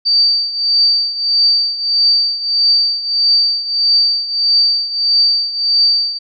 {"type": "tone with tremolo", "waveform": "sine", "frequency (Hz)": 4627, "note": "D8", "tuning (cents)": -27, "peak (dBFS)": -7, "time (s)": [0.05, 6.19], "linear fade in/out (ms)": 20, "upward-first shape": "triangle", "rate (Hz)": 1.6, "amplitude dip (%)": 80, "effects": []}